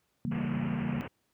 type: chord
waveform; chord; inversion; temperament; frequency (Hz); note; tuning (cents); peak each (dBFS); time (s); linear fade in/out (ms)
sine; C# diminished seventh; none; equal; 138.59 / 164.81 / 196 / 233.1; C#3 / E3 / G3 / Bb3; 0 / 0 / 0 / 0; -36 / -36 / -35 / -33; 0.25-1.01; 0
type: low-pass noise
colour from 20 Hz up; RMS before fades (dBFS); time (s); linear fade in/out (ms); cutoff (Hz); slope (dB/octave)
pink; -40; 0.31-1.08; 10; 2900; 96
effects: pink hiss -75 dBFS RMS until 1.33 s + high-pass 80 Hz 12 dB/octave